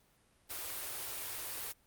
white band-stop noise, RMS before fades -41 dBFS, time 0.49-1.73 s, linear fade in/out 20 ms, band 130 to 280 Hz, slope 48 dB/octave, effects pink hiss -69 dBFS RMS until 1.86 s + Opus 32 kbps

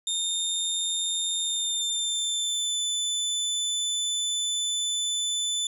25% pulse tone with pitch glide, 3644 to 3508 Hz, A#7 to A7, -40 to -6 cents, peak -21 dBFS, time 0.07-5.67 s, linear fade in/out 2 ms, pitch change -66 cents, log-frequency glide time 1.41-2.8 s, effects none

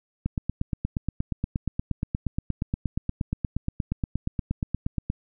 click train, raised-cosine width 5 ms, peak -13 dBFS, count 42, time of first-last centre 0.26-5.101 s, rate 8.47 Hz, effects none

